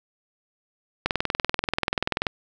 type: click train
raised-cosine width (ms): 0.3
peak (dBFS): -6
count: 26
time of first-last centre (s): 1.06-2.268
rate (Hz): 20.7
effects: none